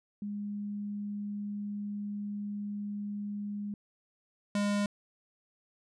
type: tone pair in turn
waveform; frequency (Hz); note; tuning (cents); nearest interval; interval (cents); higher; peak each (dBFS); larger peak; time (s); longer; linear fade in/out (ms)
sine / square; 205.3 / 204.2; G#3 / G#3; -20 / -29; unison; 9; first; -34 / -28; second; 0.22-3.74 / 4.55-4.86; first; 2
effects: resampled to 22050 Hz